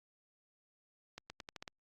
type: accelerating click train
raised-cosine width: 0.2 ms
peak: -28 dBFS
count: 7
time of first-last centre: 1.18-1.678 s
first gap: 120 ms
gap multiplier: 0.85
effects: Opus 48 kbps